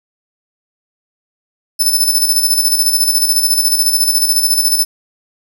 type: tone with tremolo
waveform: 15% pulse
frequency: 5274 Hz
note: E8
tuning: in tune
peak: -3 dBFS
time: 1.79-4.85 s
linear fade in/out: 20 ms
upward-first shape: square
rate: 14 Hz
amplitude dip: 50%
effects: none